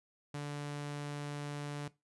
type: tone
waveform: sawtooth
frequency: 145.5 Hz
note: D3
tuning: 16 cents flat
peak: -34 dBFS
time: 0.34-1.88 s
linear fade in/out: 5 ms
effects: noise-tail reverb RT60 0.2 s tail -17 dB re dry + resampled to 24000 Hz